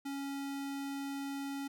square tone, 277.7 Hz, C#4, 3 cents sharp, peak -38 dBFS, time 0.05-1.68 s, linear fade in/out 10 ms, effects none

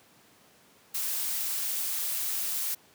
blue noise, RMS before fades -31 dBFS, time 0.94-2.75 s, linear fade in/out 10 ms, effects pink hiss -59 dBFS RMS until 2.94 s + high-pass 150 Hz 12 dB/octave

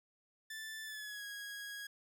sawtooth tone with pitch glide, 1760 to 1651.7 Hz, A6 to G#6, 0 to -10 cents, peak -40 dBFS, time 0.5-1.87 s, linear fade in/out 5 ms, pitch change -110 cents, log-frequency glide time 0.84-1.24 s, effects none

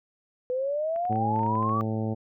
sine exponential sweep, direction up, 495.5 to 1170 Hz, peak -25 dBFS, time 0.5-1.81 s, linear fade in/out 0 ms
clicks, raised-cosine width 0.5 ms, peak -32 dBFS, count 11, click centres 0.961 / 1.053 / 1.127 / 1.158 / 1.361 / 1.393 / 1.433 / 1.464 / 1.554 / 1.628 / 1.694 s
harmonic tone, 110 Hz, A2, in tune, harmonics 1 / 2 / 3 / 4 / 5 / 6 / 7 / 8, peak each -29 / -30 / -36 / -37 / -38 / -43 / -41 / -48 dBFS, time 1.09-2.15 s, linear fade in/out 20 ms
effects none

